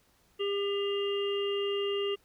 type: harmonic tone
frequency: 401.3 Hz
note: G4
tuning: 41 cents sharp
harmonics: 1 / 3 / 5 / 7 / 8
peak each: -29 / -42 / -46 / -36 / -48 dBFS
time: 0.39-2.16 s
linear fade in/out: 20 ms
effects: pink hiss -67 dBFS RMS until 2.24 s